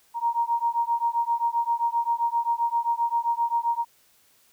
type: beating tone pair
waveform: sine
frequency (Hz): 932.3 / 939.9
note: A#5 / A#5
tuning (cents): 0 / +14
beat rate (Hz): 7.6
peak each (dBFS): -25 / -25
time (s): 0.14-3.85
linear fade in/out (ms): 50
effects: white hiss -61 dBFS RMS until 4.52 s